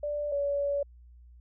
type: tone pair in turn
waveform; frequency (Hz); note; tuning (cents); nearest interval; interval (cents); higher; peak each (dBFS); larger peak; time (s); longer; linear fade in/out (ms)
sine; 587.3 / 568.3; D5 / C#5; 0 / +43; minor second; 57; first; -29 / -26; second; 0.03-0.32 / 0.32-0.83; second; 5
effects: added 60 Hz sine -50 dBFS peak until 1.4 s